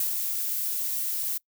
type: noise with ADSR envelope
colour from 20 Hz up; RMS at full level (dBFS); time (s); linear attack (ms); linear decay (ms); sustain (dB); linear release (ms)
violet; -25; 0-1.38; 3; 96; -4; 9
effects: noise-tail reverb RT60 0.1 s tail -23 dB re dry